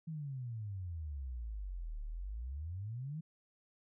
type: exponential two-way sweep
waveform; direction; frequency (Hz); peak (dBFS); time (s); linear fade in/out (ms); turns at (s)
sine; down then up; 164.81 to 35.88 to 164.81; -39; 0.07-3.21; 10; 2.03
effects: none